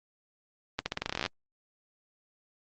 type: accelerating click train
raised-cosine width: 0.2 ms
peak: -12 dBFS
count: 16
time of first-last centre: 0.79-1.262 s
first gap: 70 ms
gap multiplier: 0.87
effects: low-pass 5000 Hz 12 dB/octave + Opus 32 kbps

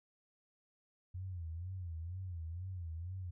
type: tone with vibrato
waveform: sine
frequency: 87.31 Hz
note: F2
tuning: in tune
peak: -40 dBFS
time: 1.14-3.31 s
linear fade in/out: 10 ms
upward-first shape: sine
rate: 2.1 Hz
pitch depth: 140 cents each way
effects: none

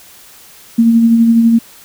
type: tone with tremolo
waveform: sine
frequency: 230 Hz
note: A#3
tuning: 23 cents flat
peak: -4 dBFS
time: 0.78-1.59 s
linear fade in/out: 10 ms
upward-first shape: sine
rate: 12 Hz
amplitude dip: 35%
effects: white hiss -40 dBFS RMS until 1.84 s

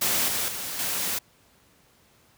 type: noise with level steps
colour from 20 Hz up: white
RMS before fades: -24 / -27 / -33 / -28 dBFS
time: 0.01-1.19 s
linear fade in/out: 10 ms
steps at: 0.28 / 0.48 / 0.79 s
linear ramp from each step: 2 ms
effects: pink hiss -60 dBFS RMS until 2.37 s + high-pass 60 Hz 12 dB/octave

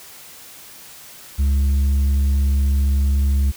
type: tone with tanh clipping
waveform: triangle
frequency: 69.3 Hz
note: C#2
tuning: in tune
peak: -15 dBFS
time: 1.38-3.52 s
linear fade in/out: 20 ms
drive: 9 dB
effects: white hiss -41 dBFS RMS until 3.56 s

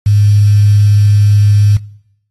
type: tone with quantisation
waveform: sine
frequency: 103.2 Hz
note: G#2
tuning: 10 cents flat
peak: -5 dBFS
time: 0.06-1.77 s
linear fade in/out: 5 ms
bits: 5
effects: noise-tail reverb RT60 0.8 s tail -23 dB re dry + AAC 32 kbps

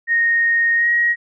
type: tone with pitch glide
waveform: sine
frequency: 1858 to 1891.6 Hz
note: A#6 to A#6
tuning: -6 to +25 cents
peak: -13 dBFS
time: 0.07-1.16 s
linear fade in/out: 50 ms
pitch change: +31 cents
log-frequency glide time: 0.76-0.89 s
effects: none

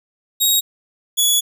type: tone pair in turn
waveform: 15% pulse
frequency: 3784 / 3393 Hz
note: A#7 / G#7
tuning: +25 / +36 cents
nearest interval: major second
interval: 189 cents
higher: first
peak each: -6 dBFS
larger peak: neither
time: 0.4-0.61 / 1.17-1.41 s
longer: second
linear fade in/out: 20 ms
effects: none

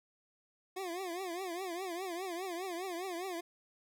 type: tone with vibrato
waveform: 25% pulse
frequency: 360 Hz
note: F#4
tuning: 47 cents flat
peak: -34 dBFS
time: 0.76-3.41 s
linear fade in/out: 10 ms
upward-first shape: triangle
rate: 4.9 Hz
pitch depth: 160 cents each way
effects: none

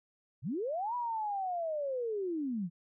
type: linear two-way sweep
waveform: sine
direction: up then down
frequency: 97.4 to 987.8 to 159.3 Hz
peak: -32 dBFS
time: 0.42-2.7 s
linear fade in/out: 50 ms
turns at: 0.95 s
effects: none

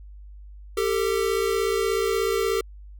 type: tone pair together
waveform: square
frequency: 393.6 / 450.2 Hz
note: G4 / A4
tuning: +7 / +40 cents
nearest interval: major second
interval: 233 cents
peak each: -25 dBFS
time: 0.77-2.61 s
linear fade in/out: 5 ms
effects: added 50 Hz sine -40 dBFS peak until 2.99 s

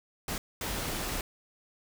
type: noise bursts at uneven times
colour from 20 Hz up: pink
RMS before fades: -34 dBFS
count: 2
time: 0.28-0.38 / 0.61-1.21 s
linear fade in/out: 2 ms
effects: none

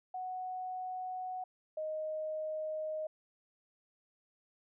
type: tone pair in turn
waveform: sine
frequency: 740 / 622.3 Hz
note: F#5 / D#5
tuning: 0 / 0 cents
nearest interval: minor third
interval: 300 cents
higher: first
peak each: -37 / -35 dBFS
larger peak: second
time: 0.14-1.44 / 1.77-3.07 s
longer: neither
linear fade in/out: 5 ms
effects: none

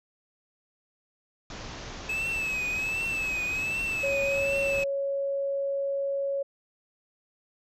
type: low-pass noise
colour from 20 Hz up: pink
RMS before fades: -40 dBFS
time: 1.5-4.84 s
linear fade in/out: 2 ms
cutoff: 6800 Hz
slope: 96 dB/octave
type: tone with vibrato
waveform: triangle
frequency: 2587 Hz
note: E7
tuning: 33 cents flat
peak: -26 dBFS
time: 2.09-4.84 s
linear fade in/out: 5 ms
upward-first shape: triangle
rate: 1.3 Hz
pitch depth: 83 cents each way
type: tone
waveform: sine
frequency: 554.4 Hz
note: C#5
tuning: in tune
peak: -26 dBFS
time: 4.03-6.43 s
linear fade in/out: 10 ms
effects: none

